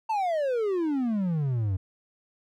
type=exponential sweep; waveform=triangle; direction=down; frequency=912 to 90.3 Hz; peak=-22 dBFS; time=0.09-1.77 s; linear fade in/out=10 ms; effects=none